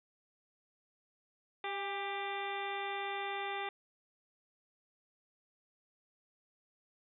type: harmonic tone with a mistuned harmonic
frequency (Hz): 394.8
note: G4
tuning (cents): +12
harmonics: 1 / 2 / 3 / 4 / 5 / 6 / 7 / 8 / 9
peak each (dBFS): -43 / -40 / -45 / -49 / -44 / -46 / -51 / -56 / -48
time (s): 1.64-3.69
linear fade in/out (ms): 2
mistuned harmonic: 2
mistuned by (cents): +31
effects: none